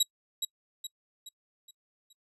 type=tone with echo; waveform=25% pulse; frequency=3856 Hz; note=B7; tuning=42 cents flat; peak=-18 dBFS; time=0-0.03 s; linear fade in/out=5 ms; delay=420 ms; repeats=5; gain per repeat=-7 dB; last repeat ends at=2.13 s; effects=noise-tail reverb RT60 0.1 s tail -26 dB re dry + resampled to 32000 Hz